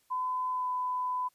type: tone with pitch glide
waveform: sine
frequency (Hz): 1012 to 1002.7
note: B5 to B5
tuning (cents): +42 to +26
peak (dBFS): -29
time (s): 0.1-1.29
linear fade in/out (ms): 20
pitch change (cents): -16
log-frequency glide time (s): 0.51-0.67
effects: white hiss -70 dBFS RMS until 1.34 s + resampled to 32000 Hz